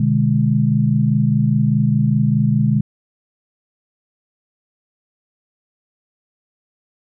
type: chord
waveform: sine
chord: G# diminished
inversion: first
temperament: just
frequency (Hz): 124.59 / 149.51 / 207.7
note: B2 / D3 / G#3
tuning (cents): +16 / +31 / 0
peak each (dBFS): -17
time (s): 0-2.81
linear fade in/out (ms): 5
effects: none